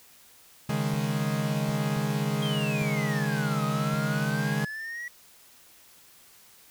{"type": "chord", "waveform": "45% pulse", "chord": "C# suspended second", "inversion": "none", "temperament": "equal", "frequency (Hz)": [138.59, 155.56, 207.7], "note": ["C#3", "D#3", "G#3"], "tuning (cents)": [0, 0, 0], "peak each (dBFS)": -30, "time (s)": [0.69, 4.65], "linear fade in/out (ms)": 5}
{"type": "clicks", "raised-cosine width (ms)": 3, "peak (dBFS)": -30, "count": 5, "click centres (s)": [0.939, 1.692, 1.969, 2.819, 3.94]}
{"type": "exponential two-way sweep", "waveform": "triangle", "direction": "down then up", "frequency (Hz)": [3257, 1244.5, 1944], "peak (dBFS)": -32, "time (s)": [2.42, 5.08], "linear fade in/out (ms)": 2, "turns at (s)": 3.64}
{"effects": ["white hiss -55 dBFS RMS until 6.7 s"]}